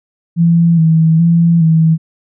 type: tone with vibrato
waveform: sine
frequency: 164.81 Hz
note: E3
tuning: in tune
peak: -6 dBFS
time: 0.36-1.98 s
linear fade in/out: 50 ms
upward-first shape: square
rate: 1.2 Hz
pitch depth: 38 cents each way
effects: none